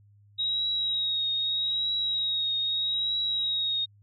sine tone with vibrato, 3800 Hz, A#7, 33 cents sharp, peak -25 dBFS, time 0.38-3.86 s, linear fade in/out 20 ms, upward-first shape triangle, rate 0.8 Hz, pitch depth 39 cents each way, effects added 102 Hz sine -55 dBFS peak until 4.02 s

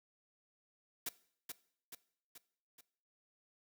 white noise with echo, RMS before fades -39 dBFS, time 1.06-1.09 s, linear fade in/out 5 ms, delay 430 ms, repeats 4, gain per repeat -5 dB, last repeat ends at 2.81 s, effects noise-tail reverb RT60 0.6 s tail -19 dB re dry

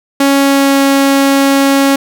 sawtooth tone with pitch glide, 277.1 to 275.3 Hz, C#4 to C#4, -1 to -12 cents, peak -3 dBFS, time 0.2-1.96 s, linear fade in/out 5 ms, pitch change -11 cents, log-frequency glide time 0.37-0.81 s, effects none

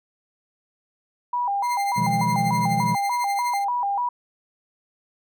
sine tone with vibrato, 883 Hz, A5, 6 cents sharp, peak -21 dBFS, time 1.33-4.09 s, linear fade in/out 5 ms, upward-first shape square, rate 3.4 Hz, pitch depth 170 cents each way
sawtooth tone with tremolo, 2093 Hz, C7, in tune, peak -24 dBFS, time 1.62-3.65 s, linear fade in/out 50 ms, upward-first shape triangle, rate 12 Hz, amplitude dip 80%
triangle chord, F half-diminished seventh, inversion second, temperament equal with one note detuned, 123.47 / 158.92 / 174.61 / 207.7 Hz, Cb3 / Eb3 / F3 / Ab3, 0 / +37 / 0 / 0 cents, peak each -26 dBFS, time 1.96-2.96 s, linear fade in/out 20 ms
effects none

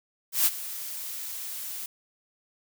blue noise with ADSR envelope, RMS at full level -20 dBFS, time 0.32-1.86 s, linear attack 140 ms, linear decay 37 ms, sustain -16 dB, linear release 3 ms, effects none

